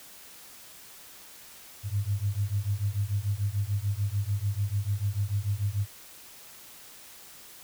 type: beating tone pair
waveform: sine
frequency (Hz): 98.2 / 105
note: G2 / G#2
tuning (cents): +4 / +19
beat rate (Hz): 6.8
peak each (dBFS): -29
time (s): 1.83-5.87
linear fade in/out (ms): 50
effects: white hiss -49 dBFS RMS until 7.63 s